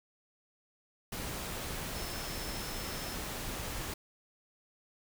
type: tone in noise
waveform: sine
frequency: 5274 Hz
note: E8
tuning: in tune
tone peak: -47 dBFS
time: 1.95-3.15 s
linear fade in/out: 5 ms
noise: pink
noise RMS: -39 dBFS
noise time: 1.12-3.94 s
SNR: -11 dB
effects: none